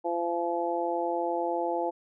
harmonic tone, 171.3 Hz, F3, 33 cents flat, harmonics 2 / 3 / 4 / 5, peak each -32 / -32 / -32 / -32 dBFS, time 0.04-1.91 s, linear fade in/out 20 ms, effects none

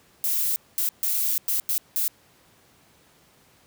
violet noise bursts at uneven times, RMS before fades -24 dBFS, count 6, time 0.24-0.56 / 0.78-0.89 / 1.03-1.38 / 1.48-1.6 / 1.69-1.78 / 1.96-2.08 s, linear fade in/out 0 ms, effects pink hiss -58 dBFS RMS until 3.66 s + high-pass 80 Hz 12 dB/octave

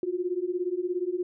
sine beating tone pair, 349.2 / 366.2 Hz, F4 / F#4, 0 / -18 cents, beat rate 17 Hz, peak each -30 / -29 dBFS, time 0.03-1.23 s, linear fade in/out 2 ms, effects none

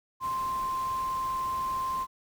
sine tone in noise, 1046.5 Hz, C6, in tune, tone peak -28 dBFS, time 0.2-2.07 s, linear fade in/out 50 ms, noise pink, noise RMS -45 dBFS, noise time 0.2-2.07 s, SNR +14 dB, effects none

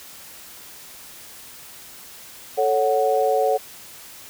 sine chord, F# minor, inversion first, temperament equal, 440 / 554.4 / 740 Hz, A4 / C#5 / F#5, 0 / 0 / 0 cents, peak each -21 dBFS, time 2.57-3.58 s, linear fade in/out 20 ms, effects white hiss -42 dBFS RMS until 4.29 s

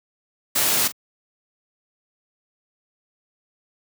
white noise with echo, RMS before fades -20 dBFS, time 0.55-0.88 s, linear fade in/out 10 ms, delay 42 ms, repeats 1, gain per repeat -14 dB, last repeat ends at 0.922 s, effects high-pass 100 Hz 12 dB/octave

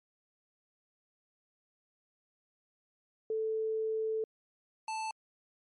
sine / square tone pair in turn, 440 / 880 Hz, A4 / A5, 0 / 0 cents, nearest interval octave, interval 1200 cents, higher second, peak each -30 / -35 dBFS, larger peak first, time 3.3-4.24 / 4.88-5.11 s, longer first, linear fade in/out 2 ms, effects MP3 48 kbps

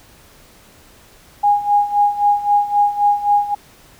sine tone with tremolo, 821 Hz, G#5, 20 cents flat, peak -9 dBFS, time 1.43-3.55 s, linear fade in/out 10 ms, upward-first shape sine, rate 3.8 Hz, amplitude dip 80%, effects pink hiss -47 dBFS RMS until 3.99 s

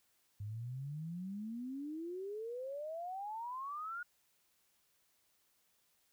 sine exponential sweep, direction up, 99.9 to 1456 Hz, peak -40 dBFS, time 0.4-4.03 s, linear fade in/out 5 ms, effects white hiss -75 dBFS RMS until 6.12 s

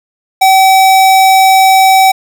square tone, 765 Hz, G5, 42 cents flat, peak -4 dBFS, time 0.41-2.12 s, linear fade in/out 10 ms, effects none

